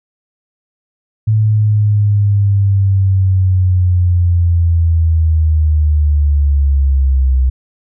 sine linear sweep, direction down, 109.1 to 63.9 Hz, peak -8 dBFS, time 1.27-7.5 s, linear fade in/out 10 ms, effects none

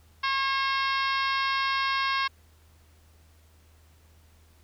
harmonic tone, 540 Hz, C#5, 45 cents flat, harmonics 2 / 3 / 4 / 5 / 6 / 7 / 8 / 9 / 10, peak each -27 / -31 / -33 / -35 / -37 / -38 / -39 / -40 / -41 dBFS, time 0.23-2.28 s, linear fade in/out 10 ms, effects added 79 Hz sine -56 dBFS peak until 4.63 s + pink hiss -63 dBFS RMS until 4.63 s

